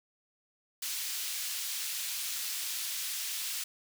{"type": "high-pass noise", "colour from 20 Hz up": "pink", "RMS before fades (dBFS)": -36, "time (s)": [0.82, 3.64], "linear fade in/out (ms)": 5, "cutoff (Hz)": 3300, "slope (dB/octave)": 12, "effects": []}